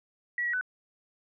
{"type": "tone with pitch steps", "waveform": "sine", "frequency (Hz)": [1932, 1915, 1499], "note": ["B6", "A#6", "F#6"], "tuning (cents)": [-39, 46, 22], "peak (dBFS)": -27, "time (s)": [0.38, 0.611], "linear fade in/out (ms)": 2, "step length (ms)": 77, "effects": []}